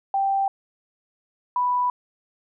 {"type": "tone pair in turn", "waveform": "sine", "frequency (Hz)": [784, 987.8], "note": ["G5", "B5"], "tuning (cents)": [0, 0], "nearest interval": "major third", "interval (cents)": 400, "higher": "second", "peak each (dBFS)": -19, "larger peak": "neither", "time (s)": [[0.14, 0.48], [1.56, 1.9]], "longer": "neither", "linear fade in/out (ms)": 2, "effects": []}